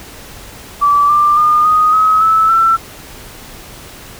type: tone with pitch steps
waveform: sine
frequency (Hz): 1157 / 1185.4 / 1214.5 / 1244.3 / 1274.9 / 1306.2 / 1338.3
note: D6 / D6 / D#6 / D#6 / D#6 / E6 / E6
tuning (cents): -26 / +16 / -42 / 0 / +42 / -16 / +26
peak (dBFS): -7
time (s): 0.81-2.77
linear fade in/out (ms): 20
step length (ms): 280
effects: pink hiss -34 dBFS RMS until 4.19 s